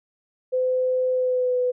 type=tone with pitch glide; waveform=sine; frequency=510 to 498.6 Hz; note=C5 to B4; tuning=-44 to +16 cents; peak=-19 dBFS; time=0.52-1.72 s; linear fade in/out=20 ms; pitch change=-40 cents; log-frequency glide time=1.12-1.59 s; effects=none